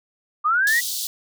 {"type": "linear sweep", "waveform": "sine", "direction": "up", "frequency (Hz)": [1174.7, 1975.5], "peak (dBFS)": -16, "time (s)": [0.44, 0.81], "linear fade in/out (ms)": 20}
{"type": "high-pass noise", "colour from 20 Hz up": "pink", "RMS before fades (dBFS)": -27, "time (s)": [0.67, 1.07], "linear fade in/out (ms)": 0, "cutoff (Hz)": 3500, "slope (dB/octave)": 48}
{"effects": []}